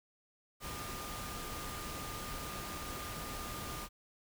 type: tone in noise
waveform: sine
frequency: 1210 Hz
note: D#6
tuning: 49 cents flat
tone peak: -47 dBFS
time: 0.6-3.89 s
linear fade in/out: 50 ms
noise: pink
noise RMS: -43 dBFS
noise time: 0.6-3.89 s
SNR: -7 dB
effects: none